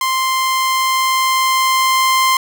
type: tone with level ramp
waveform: sawtooth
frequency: 1046.5 Hz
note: C6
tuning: in tune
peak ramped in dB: -11 to -7 dBFS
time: 0.01-2.37 s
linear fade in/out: 2 ms
effects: none